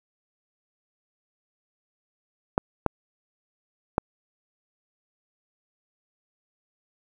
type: clicks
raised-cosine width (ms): 1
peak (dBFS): -6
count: 3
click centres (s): 2.579 / 2.863 / 3.981
effects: 8-bit